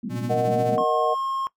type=band-pass noise; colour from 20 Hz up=pink; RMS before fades=-31 dBFS; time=0.03-0.84 s; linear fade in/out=5 ms; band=190 to 260 Hz; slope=48 dB/octave
type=tone with tremolo; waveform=square; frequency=119.7 Hz; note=A#2; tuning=46 cents sharp; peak=-27 dBFS; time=0.09-0.78 s; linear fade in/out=50 ms; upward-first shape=sine; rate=14 Hz; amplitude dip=50%
type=chord; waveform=sine; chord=D# minor; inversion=second; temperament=equal; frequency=466.2 / 622.3 / 740 Hz; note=A#4 / D#5 / F#5; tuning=0 / 0 / 0 cents; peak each=-24 dBFS; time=0.29-1.15 s; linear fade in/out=20 ms
type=tone; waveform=triangle; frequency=1074 Hz; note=C6; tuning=45 cents sharp; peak=-22 dBFS; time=0.78-1.47 s; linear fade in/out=0 ms
effects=noise-tail reverb RT60 0.1 s tail -19 dB re dry